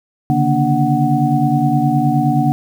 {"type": "tone cluster", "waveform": "sine", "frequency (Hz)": [139.3, 148.9, 236.2, 292.6, 743], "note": ["C#3", "D3", "A#3", "D4", "F#5"], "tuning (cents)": [9, 24, 23, -6, 7], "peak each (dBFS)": -18, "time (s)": [0.3, 2.52], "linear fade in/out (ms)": 0, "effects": ["7-bit"]}